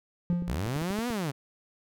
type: tone with exponential decay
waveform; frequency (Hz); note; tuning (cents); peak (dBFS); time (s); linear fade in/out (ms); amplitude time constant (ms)
triangle; 174.61; F3; 0; -20; 0.3-0.9; 0; 130
type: clicks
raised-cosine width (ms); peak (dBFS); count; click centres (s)
3; -25; 8; 0.329 / 0.423 / 0.665 / 0.763 / 0.819 / 0.906 / 0.988 / 1.104
type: linear two-way sweep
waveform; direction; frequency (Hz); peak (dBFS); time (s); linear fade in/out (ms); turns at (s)
sawtooth; up then down; 48.15 to 250 to 127.8; -25; 0.47-1.32; 20; 1.08
effects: none

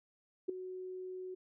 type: tone with ADSR envelope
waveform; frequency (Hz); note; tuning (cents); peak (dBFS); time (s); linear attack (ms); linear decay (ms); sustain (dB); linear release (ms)
sine; 370; F#4; 0; -28; 0.48-1.35; 14; 5; -13; 12
effects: none

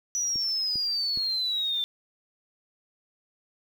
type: exponential sweep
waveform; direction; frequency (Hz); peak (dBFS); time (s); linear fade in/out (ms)
sine; down; 5920 to 3543; -25; 0.15-1.84; 0
type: clicks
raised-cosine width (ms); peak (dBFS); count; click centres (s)
3; -29; 3; 0.358 / 0.757 / 1.174
effects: 8-bit

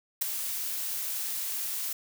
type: noise with ADSR envelope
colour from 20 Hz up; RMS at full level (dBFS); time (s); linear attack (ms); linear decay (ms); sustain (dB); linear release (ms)
blue; -23; 0.21-1.93; 12; 4; -10; 5
effects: none

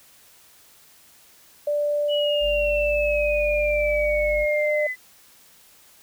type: tone with pitch glide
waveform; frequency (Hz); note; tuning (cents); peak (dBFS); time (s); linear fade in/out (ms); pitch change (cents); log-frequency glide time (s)
sine; 587.3 to 600.3; D5 to D5; 0 to +38; -20; 1.67-4.87; 5; +38; 2.66-4.71
type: exponential sweep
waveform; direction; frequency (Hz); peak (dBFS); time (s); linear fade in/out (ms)
sine; down; 2951 to 2000; -25; 2.08-4.96; 50
type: tone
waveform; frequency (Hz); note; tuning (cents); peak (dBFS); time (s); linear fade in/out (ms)
triangle; 50.6; G#1; -44; -28; 2.4-4.47; 50
effects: white hiss -53 dBFS RMS until 6.02 s

